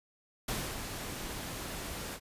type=noise with ADSR envelope; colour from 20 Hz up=pink; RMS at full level=-34 dBFS; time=0.48-2.2 s; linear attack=6 ms; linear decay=260 ms; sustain=-6 dB; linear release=62 ms; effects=resampled to 32000 Hz